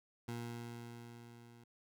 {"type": "tone with level ramp", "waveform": "20% pulse", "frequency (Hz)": 118.2, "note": "A#2", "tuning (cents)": 24, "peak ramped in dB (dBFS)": [-35, -53], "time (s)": [0.28, 1.64], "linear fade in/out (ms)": 5, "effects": []}